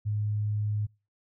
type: tone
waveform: sine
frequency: 105.1 Hz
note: G#2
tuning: 21 cents sharp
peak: -26 dBFS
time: 0.05-0.87 s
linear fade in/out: 20 ms
effects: noise-tail reverb RT60 0.3 s tail -25 dB re dry